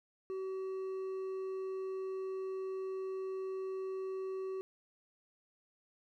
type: tone with hard clipping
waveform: triangle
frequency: 380.2 Hz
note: F#4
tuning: 47 cents sharp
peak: -38 dBFS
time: 0.3-4.61 s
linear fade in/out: 0 ms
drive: 7 dB
effects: none